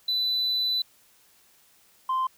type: tone pair in turn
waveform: sine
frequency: 3991 / 1040.7 Hz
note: B7 / C6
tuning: +17 / -10 cents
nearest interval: octave + major seventh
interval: 2327 cents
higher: first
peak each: -21 dBFS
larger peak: neither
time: 0.08-0.82 / 2.09-2.27 s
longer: first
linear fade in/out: 5 ms
effects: tanh soft clip ceiling -21 dBFS + white hiss -60 dBFS RMS until 2.37 s